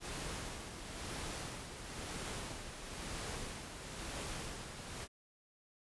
pink noise with tremolo, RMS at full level -42 dBFS, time 0-5.08 s, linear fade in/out 50 ms, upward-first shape sine, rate 1 Hz, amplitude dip 50%, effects resampled to 24000 Hz

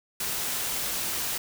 white noise, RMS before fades -30 dBFS, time 0.2-1.38 s, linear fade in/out 5 ms, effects none

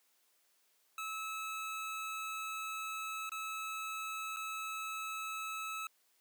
25% pulse tone with dropouts, 1300 Hz, E6, 24 cents flat, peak -35 dBFS, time 0.98-5.87 s, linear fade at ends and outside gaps 2 ms, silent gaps 3.294-3.318 / 4.363-4.368 s, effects white hiss -73 dBFS RMS until 6.2 s + high-pass 300 Hz 12 dB/octave

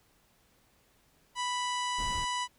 harmonic tone, 987.8 Hz, B5, in tune, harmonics 1 / 2 / 3 / 4 / 5 / 6 / 7 / 8 / 9 / 10, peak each -32 / -39 / -38 / -44 / -47 / -46 / -47 / -48 / -52 / -50 dBFS, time 1.35-2.48 s, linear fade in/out 50 ms
brown noise, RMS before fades -39 dBFS, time 1.98-2.25 s, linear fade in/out 10 ms
effects pink hiss -67 dBFS RMS until 2.58 s

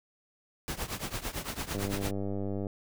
pink noise with tremolo, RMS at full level -33 dBFS, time 0.68-2.11 s, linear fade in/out 0 ms, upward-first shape triangle, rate 8.9 Hz, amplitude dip 90%
click train, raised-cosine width 2 ms, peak -22 dBFS, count 92, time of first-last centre 1.75-2.668 s, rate 99.1 Hz
effects none

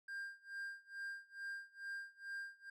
triangle tone with tremolo, 1597 Hz, G6, 32 cents sharp, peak -40 dBFS, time 0.08-2.7 s, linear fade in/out 5 ms, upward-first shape sine, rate 2.3 Hz, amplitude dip 95%, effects none

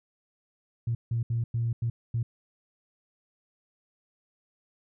sine tone bursts at uneven times, 116.54 Hz, A#2, in tune, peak -24 dBFS, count 6, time 0.87-0.95 / 1.11-1.23 / 1.3-1.44 / 1.54-1.73 / 1.82-1.9 / 2.14-2.23 s, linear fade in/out 5 ms, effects tanh soft clip ceiling -20 dBFS

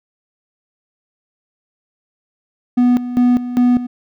triangle tone with tremolo, 246 Hz, B3, 7 cents flat, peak -7 dBFS, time 2.77-3.87 s, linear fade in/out 10 ms, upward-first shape square, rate 2.5 Hz, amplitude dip 75%, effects none

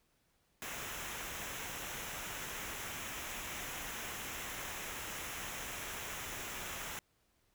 pink noise with comb filter, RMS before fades -43 dBFS, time 0.62-6.99 s, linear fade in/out 0 ms, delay 0.22 ms, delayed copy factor -0.6, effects pink hiss -75 dBFS RMS until 7.54 s

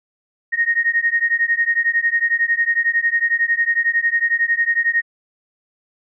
sine beating tone pair, 1857 / 1868 Hz, A#6 / A#6, -7 / +3 cents, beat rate 11 Hz, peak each -18 dBFS, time 0.52-5.02 s, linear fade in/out 20 ms, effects none

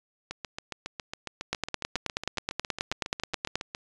two click trains, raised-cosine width 0.2 ms, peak -10 / -17 dBFS, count 20 / 26, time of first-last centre 1.53-3.556 / 0.31-3.749 s, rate 9.38 / 7.27 Hz, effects resampled to 22050 Hz

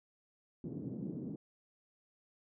white band-pass noise, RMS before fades -42 dBFS, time 0.64-1.36 s, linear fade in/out 2 ms, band 140 to 300 Hz, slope 24 dB/octave, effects none

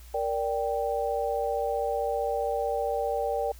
sine chord, G minor, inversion first, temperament equal with one note detuned, 466.2 / 581.6 / 784 Hz, Bb4 / D5 / G5, 0 / -17 / 0 cents, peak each -30 dBFS, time 0.14-3.52 s, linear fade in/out 5 ms, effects added 60 Hz sine -45 dBFS peak until 3.59 s + white hiss -55 dBFS RMS until 3.59 s

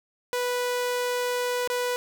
sawtooth tone with dropouts, 492.5 Hz, B4, 5 cents flat, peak -21 dBFS, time 0.33-1.96 s, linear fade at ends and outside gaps 0 ms, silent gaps 1.675-1.7 s, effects none

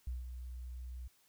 sine tone with ADSR envelope, 61.9 Hz, B1, 5 cents sharp, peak -35 dBFS, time 0.07-1.08 s, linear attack 4 ms, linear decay 160 ms, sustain -7 dB, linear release 9 ms, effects white hiss -70 dBFS RMS until 1.28 s

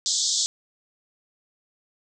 white band-pass noise, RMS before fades -24 dBFS, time 0.06-0.46 s, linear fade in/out 0 ms, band 3400 to 7800 Hz, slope 96 dB/octave, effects none

